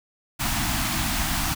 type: band-stop noise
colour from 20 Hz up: pink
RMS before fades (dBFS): -25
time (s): 0.39-1.55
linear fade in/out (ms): 20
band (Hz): 330 to 650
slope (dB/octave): 96
effects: none